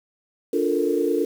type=chord; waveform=sine; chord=Bb major seventh; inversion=first; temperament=just; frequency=291.4 / 349.6 / 437 / 466.2 Hz; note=D4 / F4 / A4 / Bb4; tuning=-13 / +2 / -12 / 0 cents; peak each=-25 / -24 / -24 / -25 dBFS; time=0.53-1.25 s; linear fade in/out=5 ms; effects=7-bit